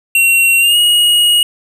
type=tone with pitch glide; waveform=square; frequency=2738 to 2887 Hz; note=F7 to F#7; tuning=-35 to -43 cents; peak=-8 dBFS; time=0.15-1.43 s; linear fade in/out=2 ms; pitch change=+92 cents; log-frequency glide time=0.59-0.77 s; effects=none